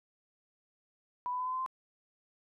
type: tone with pitch steps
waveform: sine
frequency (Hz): 987.8 / 998.1 / 1008.6 / 1019.1 / 1029.7 / 1040.5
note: B5 / B5 / B5 / C6 / C6 / C6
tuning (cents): 0 / +18 / +36 / -46 / -28 / -10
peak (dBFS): -32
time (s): 1.26-1.662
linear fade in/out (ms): 0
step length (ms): 67
effects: none